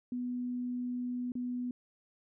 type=tone with dropouts; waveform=sine; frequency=246.9 Hz; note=B3; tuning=in tune; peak=-33 dBFS; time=0.12-1.71 s; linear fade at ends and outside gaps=2 ms; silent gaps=1.32-1.353 s; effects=none